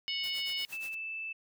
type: harmonic tone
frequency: 736 Hz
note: F#5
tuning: 9 cents flat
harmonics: 3 / 4 / 5 / 6 / 7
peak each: -39 / -34 / -45 / -45 / -40 dBFS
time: 0.08-0.65 s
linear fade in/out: 0 ms
type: noise with tremolo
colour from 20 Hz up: white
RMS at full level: -47 dBFS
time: 0.23-0.95 s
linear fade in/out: 10 ms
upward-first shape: sine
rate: 8.5 Hz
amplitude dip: 90%
type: tone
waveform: sine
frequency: 2637 Hz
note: E7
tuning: in tune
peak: -36 dBFS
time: 0.72-1.33 s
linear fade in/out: 10 ms
effects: none